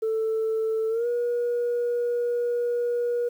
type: tone with pitch glide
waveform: sine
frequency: 442.8 to 480.1 Hz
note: A4 to B4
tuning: +11 to -49 cents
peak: -21 dBFS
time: 0.02-3.29 s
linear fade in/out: 10 ms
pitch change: +140 cents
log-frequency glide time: 0.89-1.07 s
effects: tanh soft clip ceiling -20 dBFS + 9-bit